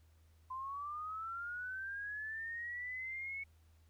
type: linear sweep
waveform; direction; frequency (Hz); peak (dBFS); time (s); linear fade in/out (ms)
sine; up; 1023 to 2217; -40; 0.5-3.44; 10
effects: added 80 Hz sine -63 dBFS peak until 3.89 s + pink hiss -75 dBFS RMS until 3.89 s